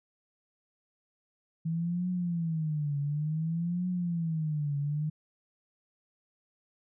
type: tone with vibrato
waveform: sine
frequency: 160.8 Hz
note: E3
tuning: 43 cents flat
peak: -28 dBFS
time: 1.65-5.1 s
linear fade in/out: 10 ms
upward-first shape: triangle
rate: 0.56 Hz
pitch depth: 220 cents each way
effects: none